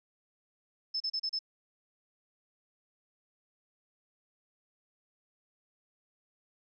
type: tone bursts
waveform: sine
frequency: 5240 Hz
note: E8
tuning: 11 cents flat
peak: -30 dBFS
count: 5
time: 0.94-1.391 s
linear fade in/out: 10 ms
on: 63 ms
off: 34 ms
effects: none